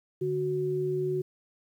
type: tone pair together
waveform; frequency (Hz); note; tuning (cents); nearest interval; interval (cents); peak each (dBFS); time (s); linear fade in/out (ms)
sine; 146.83 / 370; D3 / F#4; 0 / 0; octave + major third; 1600; -33 / -27; 0.21-1.22; 10
effects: 10-bit